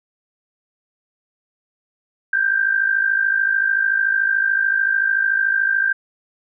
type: tone with amplitude modulation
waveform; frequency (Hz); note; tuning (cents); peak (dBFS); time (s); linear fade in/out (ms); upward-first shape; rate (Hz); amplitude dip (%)
sine; 1577; G6; +10; -12; 2.33-5.93; 5; sine; 53.6; 70
effects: none